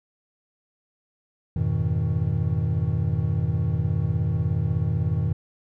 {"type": "chord", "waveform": "triangle", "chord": "F half-diminished seventh", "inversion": "none", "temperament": "equal with one note detuned", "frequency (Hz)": [87.31, 103.83, 123.47, 158.37], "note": ["F2", "Ab2", "Cb3", "Eb3"], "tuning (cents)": [0, 0, 0, 31], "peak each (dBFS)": [-25, -25, -25, -24], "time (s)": [1.56, 5.33], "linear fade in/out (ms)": 5, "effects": []}